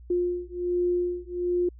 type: beating tone pair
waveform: sine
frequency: 353.5 / 354.8 Hz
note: F4 / F4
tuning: +21 / +27 cents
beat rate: 1.3 Hz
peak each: -27 dBFS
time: 0.1-1.69 s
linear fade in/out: 5 ms
effects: added 60 Hz sine -44 dBFS peak until 1.79 s